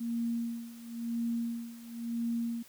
sine tone with tremolo, 233.1 Hz, A#3, in tune, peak -29 dBFS, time 0-2.63 s, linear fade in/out 10 ms, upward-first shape sine, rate 0.97 Hz, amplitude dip 85%, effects white hiss -57 dBFS RMS until 2.68 s

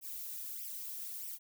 violet noise with flanger, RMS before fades -43 dBFS, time 0.01-1.39 s, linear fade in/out 50 ms, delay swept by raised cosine 0.35 to 2.55 ms, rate 1.6 Hz, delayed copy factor +0.8, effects none

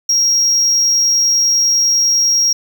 triangle tone, 5610 Hz, F8, 7 cents sharp, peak -9 dBFS, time 0.09-2.53 s, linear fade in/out 5 ms, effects 7-bit

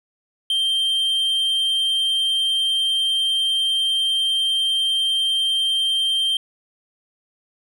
triangle tone, 3155 Hz, G7, 10 cents sharp, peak -16 dBFS, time 0.5-6.37 s, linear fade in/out 2 ms, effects none

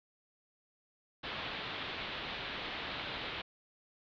white low-pass noise, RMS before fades -41 dBFS, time 1.23-3.42 s, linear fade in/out 10 ms, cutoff 3900 Hz, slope 48 dB/octave, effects none

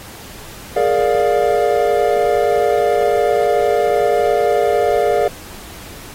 triangle chord, Bb dominant seventh, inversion third, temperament equal with one note detuned, 415.3 / 466.2 / 587.3 / 705.3 Hz, Ab4 / Bb4 / D5 / F5, 0 / 0 / 0 / +17 cents, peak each -16 dBFS, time 0.76-5.28 s, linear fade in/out 5 ms, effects pink hiss -36 dBFS RMS until 6.14 s + AAC 48 kbps

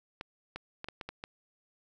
clicks, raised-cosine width 0.3 ms, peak -23 dBFS, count 7, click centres 0.211 / 0.56 / 0.844 / 0.886 / 1.012 / 1.09 / 1.239 s, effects none

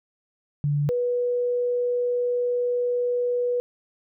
sine tone pair in turn, 145.3 / 488.7 Hz, D3 / B4, -18 / -18 cents, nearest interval octave + major sixth, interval 2100 cents, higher second, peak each -20 / -21 dBFS, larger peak first, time 0.64-0.89 / 0.89-3.6 s, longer second, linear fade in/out 0 ms, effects none

